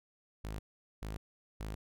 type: tone bursts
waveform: sawtooth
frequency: 53 Hz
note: G#1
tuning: 36 cents sharp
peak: -35 dBFS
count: 3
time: 0.44-1.75 s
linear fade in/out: 5 ms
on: 150 ms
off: 430 ms
effects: none